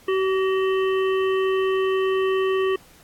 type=harmonic tone with a mistuned harmonic; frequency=381.2 Hz; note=G4; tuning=48 cents flat; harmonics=1 / 3 / 5 / 7 / 8; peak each=-19 / -29 / -33 / -36 / -37 dBFS; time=0.08-2.76 s; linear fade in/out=5 ms; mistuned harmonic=5; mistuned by=-37 cents; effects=pink hiss -52 dBFS RMS until 3.03 s + AAC 64 kbps